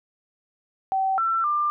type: tone with pitch steps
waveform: sine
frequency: 768 / 1343 / 1192 Hz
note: G5 / E6 / D6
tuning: -36 / +32 / +25 cents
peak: -20 dBFS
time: 0.92-1.7 s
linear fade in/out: 0 ms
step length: 260 ms
effects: none